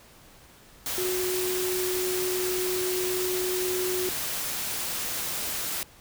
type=tone in noise; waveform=sine; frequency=366.6 Hz; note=F#4; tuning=16 cents flat; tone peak=-27 dBFS; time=0.98-4.09 s; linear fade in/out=0 ms; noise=white; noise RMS=-31 dBFS; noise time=0.86-5.83 s; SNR=+1 dB; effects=pink hiss -53 dBFS RMS until 6 s